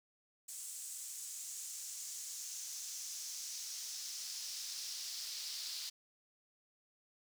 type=noise with high-pass filter sweep; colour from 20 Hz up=brown; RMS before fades=-45 dBFS; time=0.48-5.9 s; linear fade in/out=10 ms; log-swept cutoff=7900 to 4600 Hz; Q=2.7; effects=none